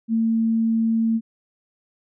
sine tone, 225.7 Hz, A3, 44 cents sharp, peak -17 dBFS, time 0.08-1.21 s, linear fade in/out 50 ms, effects none

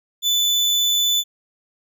35% pulse tone, 3496 Hz, A7, 12 cents flat, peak -14 dBFS, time 0.22-1.24 s, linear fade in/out 50 ms, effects none

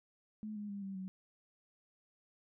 sine tone with pitch steps, 214.2 / 207.4 / 200.8 / 194.39 / 188.2 Hz, A3 / G#3 / G3 / G3 / F#3, -46 / -2 / +42 / -14 / +30 cents, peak -40 dBFS, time 0.43-1.08 s, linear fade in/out 0 ms, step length 130 ms, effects none

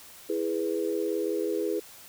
sine chord, E major, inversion none, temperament equal, 329.6 / 415.3 / 493.9 Hz, E4 / G#4 / B4, 0 / 0 / 0 cents, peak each -31 / -29 / -32 dBFS, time 0.29-1.8 s, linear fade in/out 10 ms, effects white hiss -49 dBFS RMS until 2.08 s

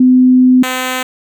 sine / 5% pulse tone pair in turn, 254.2 / 256.1 Hz, C4 / C4, -50 / -37 cents, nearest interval unison, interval 13 cents, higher second, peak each -4 dBFS, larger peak neither, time 0-0.63 / 0.63-1.03 s, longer first, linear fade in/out 5 ms, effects none

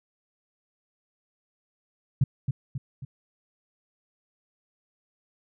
sine tone with echo, 132.9 Hz, C3, 27 cents sharp, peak -16 dBFS, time 2.21-2.24 s, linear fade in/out 5 ms, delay 270 ms, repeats 3, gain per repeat -6 dB, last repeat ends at 3.05 s, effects none

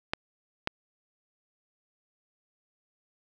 clicks, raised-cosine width 0.3 ms, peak -11 dBFS, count 2, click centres 0.135 / 0.674 s, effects none

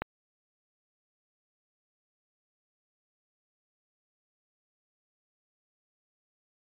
click, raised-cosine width 0.5 ms, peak -15 dBFS, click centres 0.02 s, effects resampled to 8000 Hz

